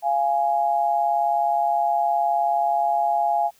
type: tone pair together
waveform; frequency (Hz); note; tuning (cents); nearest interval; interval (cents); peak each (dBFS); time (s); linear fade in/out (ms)
sine; 691.4 / 830.6; F5 / G#5; -18 / 0; minor third; 318; -21; 0.02-3.51; 50
effects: white hiss -58 dBFS RMS until 3.59 s